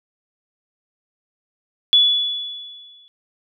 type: tone with exponential decay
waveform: sine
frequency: 3420 Hz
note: A7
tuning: 50 cents flat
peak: -8 dBFS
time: 1.93-3.08 s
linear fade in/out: 0 ms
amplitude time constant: 250 ms
effects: none